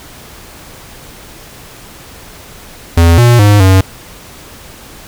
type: tone with pitch steps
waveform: square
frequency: 84.2 / 120.1 / 103.1 / 94.7 Hz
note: E2 / B2 / G#2 / F#2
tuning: +37 / -48 / -12 / +41 cents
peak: -4 dBFS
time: 2.97-3.81 s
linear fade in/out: 5 ms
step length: 210 ms
effects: pink hiss -34 dBFS RMS until 5.07 s